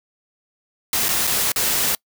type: noise with dropouts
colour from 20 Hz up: white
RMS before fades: -20 dBFS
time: 0.93-1.95 s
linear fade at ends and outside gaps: 1 ms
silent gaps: 1.084-1.089 / 1.27-1.274 / 1.519-1.56 s
effects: noise-tail reverb RT60 0.1 s tail -26 dB re dry